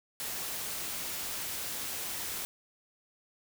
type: noise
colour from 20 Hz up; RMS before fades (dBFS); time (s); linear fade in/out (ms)
white; -37; 0.2-2.45; 0
effects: none